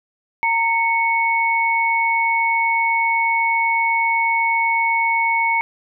sine tone pair together, 920 / 2213 Hz, A#5 / C#7, -23 / -3 cents, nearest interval octave + minor third, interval 1520 cents, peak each -18 dBFS, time 0.43-5.61 s, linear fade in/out 0 ms, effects none

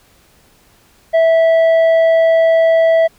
sine tone with tanh clipping, 655 Hz, E5, 11 cents flat, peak -9 dBFS, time 1.13-3.08 s, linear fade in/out 20 ms, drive 6 dB, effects pink hiss -51 dBFS RMS until 3.18 s

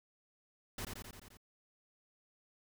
pink noise with echo, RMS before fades -41 dBFS, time 0.78-0.85 s, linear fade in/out 5 ms, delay 87 ms, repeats 6, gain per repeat -3 dB, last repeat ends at 1.372 s, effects none

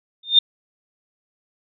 sine tone with exponential growth, 3628 Hz, A#7, 48 cents flat, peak -5 dBFS, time 0.23-0.39 s, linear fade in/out 5 ms, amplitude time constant 33 ms, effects none

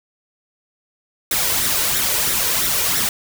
white noise with flanger, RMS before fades -19 dBFS, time 1.31-3.09 s, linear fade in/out 2 ms, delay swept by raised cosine 0.52 to 2.12 ms, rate 3 Hz, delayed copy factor +0.55, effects none

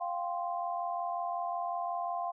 sine chord, F suspended second, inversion none, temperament equal, 698.5 / 784 / 1046.5 Hz, F5 / G5 / C6, 0 / 0 / 0 cents, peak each -34 / -39 / -38 dBFS, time 0-2.32 s, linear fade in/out 20 ms, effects none

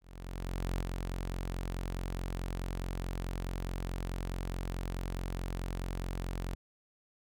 sawtooth tone with ADSR envelope, 44.68 Hz, F1, 40 cents sharp, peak -27 dBFS, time 0.01-6.55 s, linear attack 790 ms, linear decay 26 ms, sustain -4 dB, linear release 3 ms, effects none

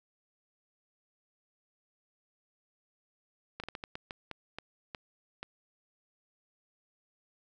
slowing click train, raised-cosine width 0.3 ms, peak -23 dBFS, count 11, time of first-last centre 3.6-5.43 s, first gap 37 ms, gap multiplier 1.33, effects none

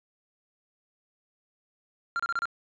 triangle tone bursts, 1384 Hz, F6, 16 cents flat, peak -24 dBFS, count 5, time 2.16-2.455 s, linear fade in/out 0 ms, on 35 ms, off 30 ms, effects resampled to 16000 Hz + 11-bit

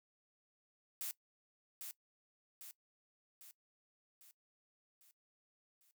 blue noise with echo, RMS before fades -42 dBFS, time 1.01-1.11 s, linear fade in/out 0 ms, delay 800 ms, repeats 6, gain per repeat -5 dB, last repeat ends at 5.91 s, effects noise-tail reverb RT60 0.1 s tail -18 dB re dry

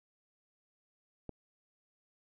click, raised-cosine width 2 ms, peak -28 dBFS, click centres 1.293 s, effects none

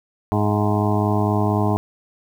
harmonic tone with a mistuned harmonic, 104.1 Hz, G#2, 5 cents sharp, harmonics 1 / 2 / 3 / 4 / 6 / 7 / 8 / 9 / 10, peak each -20 / -23 / -25 / -26 / -28 / -28 / -29 / -30 / -30 dBFS, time 0.32-1.77 s, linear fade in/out 0 ms, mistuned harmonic 6, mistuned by +40 cents, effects 8-bit

